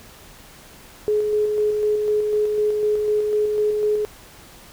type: tone with tremolo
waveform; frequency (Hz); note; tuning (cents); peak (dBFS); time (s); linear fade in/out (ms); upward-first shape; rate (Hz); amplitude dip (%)
sine; 422.3; G#4; +29; -16; 1.08-4.05; 0; square; 4; 30
effects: pink hiss -45 dBFS RMS until 4.72 s